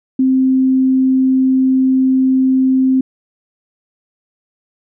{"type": "tone", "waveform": "sine", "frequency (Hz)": 261.6, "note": "C4", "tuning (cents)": 0, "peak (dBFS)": -9, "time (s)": [0.19, 3.01], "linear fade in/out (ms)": 5, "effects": []}